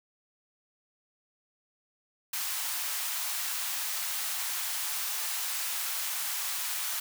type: high-pass noise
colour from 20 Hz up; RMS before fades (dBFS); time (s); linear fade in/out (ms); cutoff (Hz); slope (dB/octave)
white; -33; 2.33-7; 5; 780; 24
effects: none